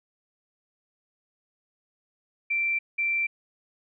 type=tone bursts at uneven times; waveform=sine; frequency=2349 Hz; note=D7; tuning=in tune; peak=-23 dBFS; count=2; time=2.5-2.79 / 2.98-3.27 s; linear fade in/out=10 ms; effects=none